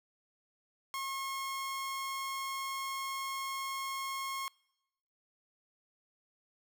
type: tone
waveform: sawtooth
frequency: 1082 Hz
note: C#6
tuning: 42 cents flat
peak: -32 dBFS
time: 0.94-4.48 s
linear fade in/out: 0 ms
effects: noise-tail reverb RT60 0.9 s tail -26 dB re dry